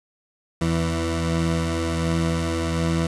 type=tone pair together; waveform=20% pulse; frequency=83.07 / 164.81 Hz; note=E2 / E3; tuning=+14 / 0 cents; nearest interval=octave; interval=1186 cents; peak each=-19 dBFS; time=0.61-3.07 s; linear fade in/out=5 ms; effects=resampled to 24000 Hz + 7-bit